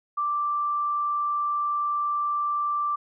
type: tone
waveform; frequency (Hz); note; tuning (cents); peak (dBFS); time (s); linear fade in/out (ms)
sine; 1174.7; D6; 0; -23; 0.17-2.96; 10
effects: none